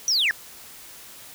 sine linear sweep, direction down, 5990 to 1610 Hz, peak -16 dBFS, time 0.08-0.31 s, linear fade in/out 0 ms, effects tanh soft clip ceiling -17 dBFS + white hiss -44 dBFS RMS until 1.34 s

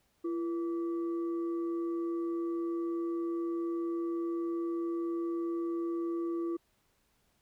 sine tone with frequency modulation, 337.9 Hz, E4, 43 cents sharp, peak -31 dBFS, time 0.24-6.57 s, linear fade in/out 10 ms, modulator 817 Hz, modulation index 0.28, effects pink hiss -73 dBFS RMS until 7.41 s

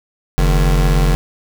square tone pair together, 45.29 / 152.7 Hz, F#1 / D#3, -36 / -32 cents, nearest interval octave + major sixth, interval 2104 cents, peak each -12 / -18 dBFS, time 0.38-1.15 s, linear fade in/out 0 ms, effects 7-bit

